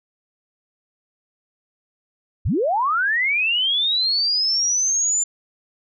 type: linear sweep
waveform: sine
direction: up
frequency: 46.36 to 7200 Hz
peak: -17 dBFS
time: 2.45-5.24 s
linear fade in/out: 10 ms
effects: none